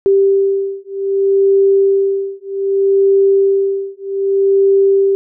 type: beating tone pair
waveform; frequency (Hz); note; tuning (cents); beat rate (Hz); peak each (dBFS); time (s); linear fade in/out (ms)
sine; 392 / 392.64; G4 / G4; 0 / +3; 0.64; -13; 0.06-5.15; 0
effects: none